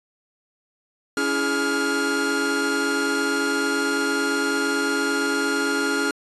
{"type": "tone cluster", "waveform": "45% pulse", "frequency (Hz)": [281.8, 330.7, 416.1, 1409], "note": ["C#4", "E4", "G#4", "F6"], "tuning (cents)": [29, 6, 3, 15], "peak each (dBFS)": [-26, -30, -27, -25], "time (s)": [1.17, 6.11], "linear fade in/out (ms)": 2, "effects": ["resampled to 24000 Hz"]}